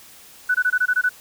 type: tone bursts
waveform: sine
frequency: 1490 Hz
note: F#6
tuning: 12 cents sharp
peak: -15 dBFS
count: 8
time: 0.49-1.093 s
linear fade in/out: 10 ms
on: 57 ms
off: 21 ms
effects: white hiss -46 dBFS RMS until 1.2 s